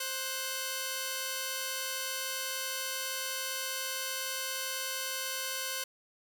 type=tone pair together; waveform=5% pulse; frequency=527 / 1490.6 Hz; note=C5 / F#6; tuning=+12 / +12 cents; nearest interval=octave + tritone; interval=1800 cents; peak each=-25 dBFS; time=0-5.84 s; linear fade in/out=5 ms; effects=none